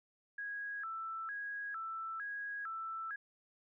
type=tone with vibrato; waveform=sine; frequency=1480 Hz; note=F#6; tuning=in tune; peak=-39 dBFS; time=0.38-3.16 s; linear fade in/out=5 ms; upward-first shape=square; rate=1.1 Hz; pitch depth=190 cents each way; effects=none